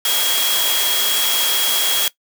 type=tone in noise; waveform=sine; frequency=3291 Hz; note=G#7; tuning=16 cents flat; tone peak=-19 dBFS; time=0.05-2.08 s; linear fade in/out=2 ms; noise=white; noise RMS=-19 dBFS; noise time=0.05-2.08 s; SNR=-3 dB; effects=noise-tail reverb RT60 0.1 s tail -18 dB re dry + high-pass 400 Hz 12 dB/octave